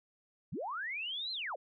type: linear two-way sweep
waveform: sine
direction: up then down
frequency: 92.5 to 4190 to 426.6 Hz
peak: -36 dBFS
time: 0.52-1.56 s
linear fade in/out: 10 ms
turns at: 1.32 s
effects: none